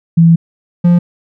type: tone pair in turn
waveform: sine / triangle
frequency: 166.3 / 174.36 Hz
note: E3 / F3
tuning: +16 / -3 cents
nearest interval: minor second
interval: 81 cents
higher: second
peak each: -3 dBFS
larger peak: neither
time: 0.17-0.36 / 0.84-0.99 s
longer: first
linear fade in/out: 10 ms
effects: none